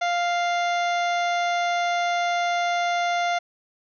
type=harmonic tone; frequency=698.5 Hz; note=F5; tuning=in tune; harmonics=1 / 2 / 3 / 4 / 5 / 6 / 7 / 8 / 9; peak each=-22 / -30 / -30 / -40 / -36 / -42 / -48 / -46 / -43 dBFS; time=0.01-3.39 s; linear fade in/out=10 ms; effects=none